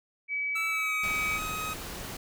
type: tone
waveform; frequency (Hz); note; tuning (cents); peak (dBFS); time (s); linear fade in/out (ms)
sine; 2284; D7; -49; -28; 0.28-1.4; 50
type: tone with pitch glide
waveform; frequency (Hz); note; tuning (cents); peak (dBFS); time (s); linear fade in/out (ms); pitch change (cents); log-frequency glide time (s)
25% pulse; 1318.5 to 1261.9; E6 to D#6; 0 to +24; -29; 0.55-1.74; 10; -76; 0.68-0.95
type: noise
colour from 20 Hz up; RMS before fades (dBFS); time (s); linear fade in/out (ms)
pink; -39; 1.03-2.17; 5
effects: none